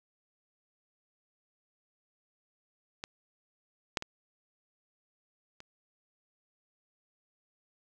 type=clicks; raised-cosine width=0.2 ms; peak=-20 / -11 / -21 / -30 dBFS; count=4; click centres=3.039 / 3.972 / 4.024 / 5.604 s; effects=none